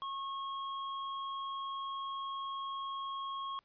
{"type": "tone", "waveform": "square", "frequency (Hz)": 1090, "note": "C#6", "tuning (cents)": -29, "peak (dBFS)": -38, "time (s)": [0.02, 3.59], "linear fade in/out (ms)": 0, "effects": ["pink hiss -74 dBFS RMS until 3.64 s", "resampled to 11025 Hz"]}